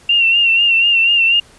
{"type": "tone with vibrato", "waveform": "sine", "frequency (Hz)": 2755, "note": "F7", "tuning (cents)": -24, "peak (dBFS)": -9, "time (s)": [0.09, 1.4], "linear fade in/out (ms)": 5, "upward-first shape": "sine", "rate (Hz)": 4.1, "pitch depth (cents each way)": 50, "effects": ["pink hiss -46 dBFS RMS until 1.58 s", "resampled to 24000 Hz"]}